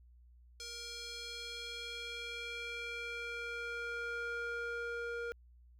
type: tone with band-pass filter sweep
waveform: square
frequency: 470.9 Hz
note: A#4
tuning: 18 cents sharp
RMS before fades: -42 dBFS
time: 0.6-5.32 s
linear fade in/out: 0 ms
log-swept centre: 5200 to 1000 Hz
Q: 1.9
effects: added 60 Hz sine -58 dBFS peak until 5.79 s